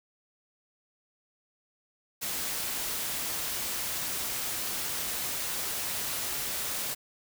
white noise, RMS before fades -33 dBFS, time 2.21-6.95 s, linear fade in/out 20 ms, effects none

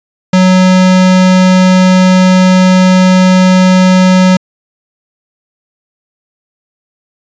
square tone, 185 Hz, F#3, in tune, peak -4 dBFS, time 0.33-4.37 s, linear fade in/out 5 ms, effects resampled to 16000 Hz

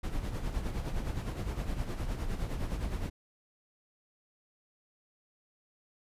brown noise with tremolo, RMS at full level -32 dBFS, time 0.03-3.1 s, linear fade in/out 10 ms, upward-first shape sine, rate 9.7 Hz, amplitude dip 55%, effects resampled to 32000 Hz

